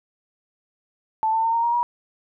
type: tone with pitch steps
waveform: sine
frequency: 879 / 894.4 / 910 / 925.9 / 942.1 / 958.6 Hz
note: A5 / A5 / A#5 / A#5 / A#5 / A#5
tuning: -2 / +28 / -42 / -12 / +18 / +48 cents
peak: -18 dBFS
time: 1.23-1.83 s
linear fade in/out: 0 ms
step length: 100 ms
effects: none